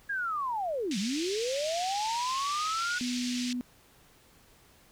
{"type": "linear two-way sweep", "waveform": "sine", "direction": "down then up", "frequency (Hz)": [1661, 180, 1472], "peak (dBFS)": -29, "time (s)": [0.09, 2.99], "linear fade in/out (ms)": 10, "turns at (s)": 0.98}
{"type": "band-pass noise", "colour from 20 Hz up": "white", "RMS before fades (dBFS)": -38, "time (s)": [0.91, 3.53], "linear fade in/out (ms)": 2, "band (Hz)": [2200, 6200], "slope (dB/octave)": 24}
{"type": "tone", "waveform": "sine", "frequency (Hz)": 246.9, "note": "B3", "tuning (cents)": 0, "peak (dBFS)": -30, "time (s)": [3.01, 3.61], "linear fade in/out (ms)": 0}
{"effects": ["pink hiss -60 dBFS RMS until 4.91 s"]}